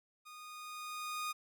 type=tone with level ramp; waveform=sawtooth; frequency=1232 Hz; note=D#6; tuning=17 cents flat; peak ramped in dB=-47 to -32 dBFS; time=0.25-1.33 s; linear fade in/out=20 ms; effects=none